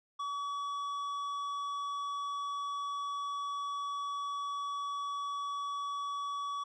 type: tone with tanh clipping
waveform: sine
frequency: 1137 Hz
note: C#6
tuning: 44 cents sharp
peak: -36 dBFS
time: 0.19-6.64 s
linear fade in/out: 10 ms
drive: 9 dB
effects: none